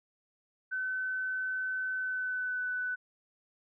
sine tone with pitch glide, 1519 to 1496.4 Hz, F#6 to F#6, +45 to +19 cents, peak -31 dBFS, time 0.71-2.96 s, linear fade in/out 20 ms, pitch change -26 cents, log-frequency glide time 1.95-2.67 s, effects none

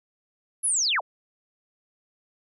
sine linear sweep, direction down, 11190 to 440 Hz, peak -21 dBFS, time 0.63-1.01 s, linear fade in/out 20 ms, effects none

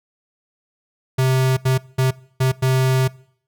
square tone bursts at uneven times, 130.6 Hz, C3, 3 cents flat, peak -15 dBFS, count 5, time 1.18-1.57 / 1.65-1.78 / 1.98-2.11 / 2.4-2.52 / 2.62-3.08 s, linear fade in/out 10 ms, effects noise-tail reverb RT60 0.6 s tail -22 dB re dry

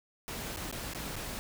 pink noise with dropouts, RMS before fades -39 dBFS, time 0.28-1.39 s, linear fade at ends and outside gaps 0 ms, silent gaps 0.562-0.571 / 0.713-0.726 / 0.935-0.948 / 1.157-1.164 s, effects none

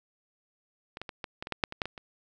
clicks, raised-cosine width 0.3 ms, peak -23 / -21 / -22 / -19 / -20 / -22 / -14 / -8 / -22 / -12 / -19 / -26 dBFS, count 12, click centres 0.971 / 1.016 / 1.092 / 1.242 / 1.425 / 1.471 / 1.523 / 1.638 / 1.724 / 1.818 / 1.856 / 1.978 s, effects none

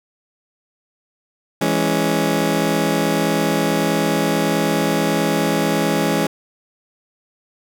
20% pulse chord, C# minor, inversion first, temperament just, 166.31 / 207.9 / 277.2 Hz, E3 / G#3 / C#4, +16 / +2 / 0 cents, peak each -16 dBFS, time 1.61-6.27 s, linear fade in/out 5 ms, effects none

